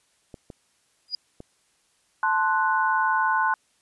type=clicks; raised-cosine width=2 ms; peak=-26 dBFS; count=3; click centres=0.342 / 0.502 / 1.404 s
type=tone with exponential growth; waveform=sine; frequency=4900 Hz; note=D#8; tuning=27 cents flat; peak=-21 dBFS; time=1.08-1.15 s; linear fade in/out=2 ms; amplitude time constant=15 ms
type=chord; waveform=sine; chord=F# diminished; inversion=first; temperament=equal; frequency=880 / 1046.5 / 1480 Hz; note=A5 / C6 / F#6; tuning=0 / 0 / 0 cents; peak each=-24 dBFS; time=2.23-3.54 s; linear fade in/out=2 ms
effects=white hiss -66 dBFS RMS until 3.81 s + resampled to 24000 Hz